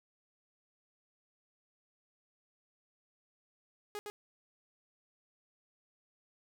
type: tone with echo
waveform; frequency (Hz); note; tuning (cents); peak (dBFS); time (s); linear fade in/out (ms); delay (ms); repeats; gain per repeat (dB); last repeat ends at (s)
sawtooth; 415.3; G#4; 0; -35; 3.95-3.99; 0; 110; 1; -2; 4.1
effects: none

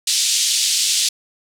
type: band-pass noise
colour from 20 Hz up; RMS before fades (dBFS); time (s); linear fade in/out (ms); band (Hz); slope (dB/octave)
pink; -18; 0.07-1.09; 5; 3400 to 9000; 24
effects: none

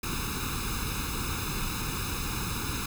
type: noise with comb filter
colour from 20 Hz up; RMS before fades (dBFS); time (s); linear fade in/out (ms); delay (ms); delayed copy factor
pink; -32; 0.03-2.86; 5; 0.78; +0.95
effects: none

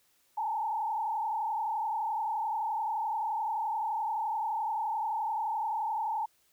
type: tone with frequency modulation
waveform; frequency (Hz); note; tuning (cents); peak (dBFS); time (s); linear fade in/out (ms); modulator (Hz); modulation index
sine; 874; A5; -12; -29; 0.37-6.26; 10; 31.6; 1.6
effects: white hiss -69 dBFS RMS until 6.52 s

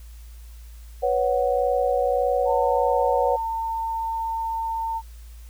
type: chord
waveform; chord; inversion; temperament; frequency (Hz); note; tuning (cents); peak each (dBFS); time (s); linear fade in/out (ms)
sine; B suspended second; none; just; 493.9 / 555.6 / 740.8; B4 / C#5 / F#5; 0 / +4 / +2; -23 / -23 / -24; 1.02-3.37; 20
type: tone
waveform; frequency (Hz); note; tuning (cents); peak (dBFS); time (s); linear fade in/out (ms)
sine; 904; A5; +47; -24; 2.45-5.02; 50
effects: added 57 Hz sine -39 dBFS peak until 5.49 s + white hiss -55 dBFS RMS until 5.49 s

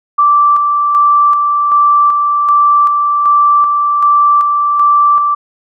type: tone with tremolo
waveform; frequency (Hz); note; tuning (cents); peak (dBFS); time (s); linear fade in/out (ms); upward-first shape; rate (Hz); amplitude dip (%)
sine; 1169; D6; -8; -5; 0.18-5.35; 10; square; 1.3; 35
effects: none

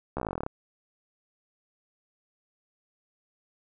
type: slowing click train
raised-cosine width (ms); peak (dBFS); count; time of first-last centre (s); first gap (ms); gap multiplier
1; -17; 15; 0.17-0.464; 14; 1.06
effects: none

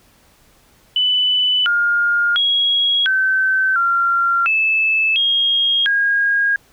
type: tone with pitch steps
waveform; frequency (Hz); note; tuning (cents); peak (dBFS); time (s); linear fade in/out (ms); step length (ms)
sine; 2992 / 1415 / 3309 / 1538 / 1379 / 2619 / 3256 / 1631; F#7 / F6 / G#7 / G6 / F6 / E7 / G#7 / G#6; +19 / +22 / -7 / -33 / -22 / -12 / -35 / -32; -13; 0.96-6.56; 2; 700
effects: pink hiss -53 dBFS RMS until 6.72 s

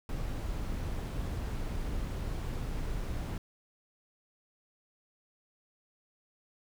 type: noise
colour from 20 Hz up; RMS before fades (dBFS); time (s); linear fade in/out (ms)
brown; -35; 0.09-3.38; 2
effects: none

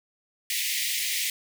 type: high-pass noise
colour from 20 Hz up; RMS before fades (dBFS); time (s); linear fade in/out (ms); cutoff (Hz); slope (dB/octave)
pink; -28; 0.5-1.3; 2; 1900; 96
effects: none

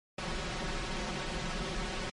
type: noise with comb filter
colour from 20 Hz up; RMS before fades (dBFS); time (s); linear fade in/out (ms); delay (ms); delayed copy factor
pink; -35; 0.18-2.1; 5; 5.4; +0.85
effects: low-pass 5000 Hz 12 dB/octave + MP3 48 kbps

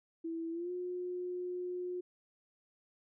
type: tone with pitch glide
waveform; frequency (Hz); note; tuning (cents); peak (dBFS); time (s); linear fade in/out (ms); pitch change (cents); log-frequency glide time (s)
sine; 329.6 to 359.4; E4 to F4; 0 to +50; -36; 0.24-2.01; 10; +150; 0.51-0.71
effects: none

